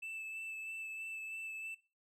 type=tone with vibrato; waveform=triangle; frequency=2637 Hz; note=E7; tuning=in tune; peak=-40 dBFS; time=0.02-1.75 s; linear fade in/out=10 ms; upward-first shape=sine; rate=3.1 Hz; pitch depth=13 cents each way; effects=noise-tail reverb RT60 0.3 s tail -17 dB re dry